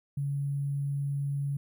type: tone with sample-and-hold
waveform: sine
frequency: 141 Hz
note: C#3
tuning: 30 cents sharp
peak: -28 dBFS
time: 0.17-1.57 s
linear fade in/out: 5 ms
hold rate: 11025 Hz
effects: none